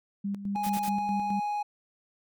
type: tone with tremolo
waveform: sine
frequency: 199.9 Hz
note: G3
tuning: 34 cents sharp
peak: -28 dBFS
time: 0.24-1.4 s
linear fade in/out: 10 ms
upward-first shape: square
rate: 4.7 Hz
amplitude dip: 65%
type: tone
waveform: triangle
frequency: 830.6 Hz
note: G#5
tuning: in tune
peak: -26 dBFS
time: 0.55-1.63 s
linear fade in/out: 10 ms
type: noise bursts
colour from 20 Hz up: white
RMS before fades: -39 dBFS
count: 3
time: 0.63-0.895 s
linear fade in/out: 10 ms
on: 69 ms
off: 29 ms
effects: none